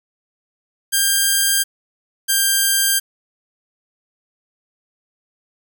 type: tone pair in turn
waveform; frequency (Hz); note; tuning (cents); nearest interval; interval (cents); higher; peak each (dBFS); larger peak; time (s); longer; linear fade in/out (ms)
5% pulse; 1596 / 1588; G6 / G6; +31 / +22; unison; 9; first; -3; neither; 0.92-1.64 / 2.28-3; neither; 20
effects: none